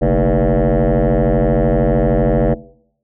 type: tone with frequency modulation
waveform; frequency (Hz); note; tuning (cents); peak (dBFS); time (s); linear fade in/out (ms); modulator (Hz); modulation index
sine; 220; A3; 0; -8; 0.01-2.55; 20; 90.6; 4.6
effects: noise-tail reverb RT60 0.7 s tail -22 dB re dry + tanh soft clip ceiling -10 dBFS